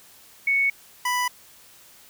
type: tone pair in turn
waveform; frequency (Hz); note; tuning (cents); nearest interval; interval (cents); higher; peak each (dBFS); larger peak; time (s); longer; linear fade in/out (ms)
sine / 25% pulse; 2217 / 989.8; C#7 / B5; 0 / +4; octave + major second; 1396; first; -18; neither; 0.47-0.7 / 1.05-1.28; neither; 5
effects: white hiss -51 dBFS RMS until 2.09 s